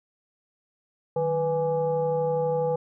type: tone with frequency modulation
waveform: sine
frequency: 493.9 Hz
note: B4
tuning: in tune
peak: -22 dBFS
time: 1.16-2.76 s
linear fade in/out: 5 ms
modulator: 340 Hz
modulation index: 0.74
effects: none